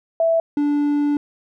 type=tone pair in turn; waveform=sine / triangle; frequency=659.3 / 291.2 Hz; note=E5 / D4; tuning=0 / -15 cents; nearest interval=octave + major second; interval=1415 cents; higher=first; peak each=-14 dBFS; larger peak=neither; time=0.2-0.4 / 0.57-1.17 s; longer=second; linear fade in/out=2 ms; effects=none